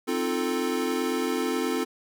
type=chord; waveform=square; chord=F dominant seventh; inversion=second; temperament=equal; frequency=261.6 / 311.1 / 349.2 / 440 Hz; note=C4 / Eb4 / F4 / A4; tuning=0 / 0 / 0 / 0 cents; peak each=-30 / -34 / -31 / -31 dBFS; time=0.07-1.85 s; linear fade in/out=20 ms; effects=none